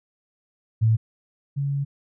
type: tone pair in turn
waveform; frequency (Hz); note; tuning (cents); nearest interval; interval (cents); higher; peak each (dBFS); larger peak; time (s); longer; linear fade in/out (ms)
sine; 111.4 / 140.36; A2 / C#3; +22 / +22; major third; 400; second; -15 / -22; first; 0.81-0.97 / 1.56-1.85; second; 20
effects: none